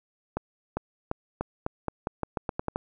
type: accelerating click train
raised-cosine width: 1 ms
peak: -14 dBFS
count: 13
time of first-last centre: 0.37-2.76 s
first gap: 400 ms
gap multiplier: 0.86
effects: none